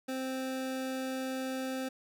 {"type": "tone", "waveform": "25% pulse", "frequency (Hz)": 261.6, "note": "C4", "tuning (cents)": 0, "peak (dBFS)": -30, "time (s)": [0.08, 1.89], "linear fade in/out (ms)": 10, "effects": []}